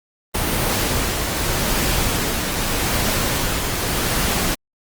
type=noise with tremolo; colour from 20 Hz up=pink; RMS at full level=-19 dBFS; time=0.34-4.55 s; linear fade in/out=10 ms; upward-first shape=triangle; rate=0.82 Hz; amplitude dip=35%; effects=Opus 32 kbps